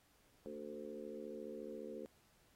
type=harmonic tone with a mistuned harmonic; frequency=74.3 Hz; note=D2; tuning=21 cents sharp; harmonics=3 / 4 / 5 / 6 / 7; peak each=-52 / -54 / -51 / -50 / -51 dBFS; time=0.46-2.06 s; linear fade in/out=0 ms; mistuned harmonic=4; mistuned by=-30 cents; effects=pink hiss -72 dBFS RMS until 2.55 s + AAC 48 kbps